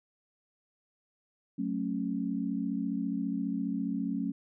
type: chord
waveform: sine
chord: F# minor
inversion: none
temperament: equal with one note detuned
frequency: 185 / 220 / 274.5 Hz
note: F#3 / A3 / C#4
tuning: 0 / 0 / -17 cents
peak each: -35 / -34 / -33 dBFS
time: 1.58-4.32 s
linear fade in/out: 10 ms
effects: none